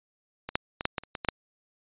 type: clicks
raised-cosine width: 0.3 ms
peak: -18 / -8 / -15 / -8 / -12 / -29 / -18 / -16 / -6 dBFS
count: 9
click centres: 0.49 / 0.555 / 0.809 / 0.854 / 0.982 / 1.036 / 1.152 / 1.248 / 1.287 s
effects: resampled to 8000 Hz